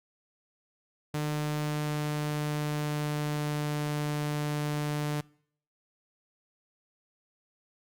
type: tone with pitch glide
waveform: sawtooth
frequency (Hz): 150 to 148.53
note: D3 to D3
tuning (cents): +37 to +20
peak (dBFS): -25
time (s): 1.14-5.21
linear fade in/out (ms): 5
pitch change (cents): -17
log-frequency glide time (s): 1.49-3.98
effects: noise-tail reverb RT60 0.6 s tail -24 dB re dry + Opus 48 kbps